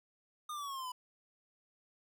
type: exponential sweep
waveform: square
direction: down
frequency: 1230 to 987.8 Hz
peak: -40 dBFS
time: 0.49-0.92 s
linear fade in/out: 5 ms
effects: none